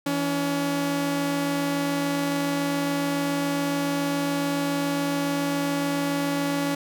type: tone pair together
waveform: sawtooth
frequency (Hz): 164.81 / 282.5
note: E3 / C#4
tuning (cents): 0 / +33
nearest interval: major sixth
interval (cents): 933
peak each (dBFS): -27 / -20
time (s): 0.06-6.75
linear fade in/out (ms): 5
effects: none